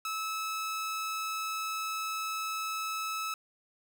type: tone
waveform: sawtooth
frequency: 1300 Hz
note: E6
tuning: 24 cents flat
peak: -29 dBFS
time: 0.05-3.34 s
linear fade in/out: 2 ms
effects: none